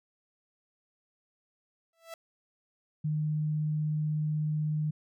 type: tone with exponential growth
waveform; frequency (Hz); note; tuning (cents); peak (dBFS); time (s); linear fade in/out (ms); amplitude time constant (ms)
sawtooth; 661; E5; +5; -34; 1.93-2.14; 2; 44
type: tone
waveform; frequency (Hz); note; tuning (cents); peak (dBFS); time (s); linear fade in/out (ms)
sine; 152.7; D#3; -32; -27; 3.04-4.91; 10
effects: none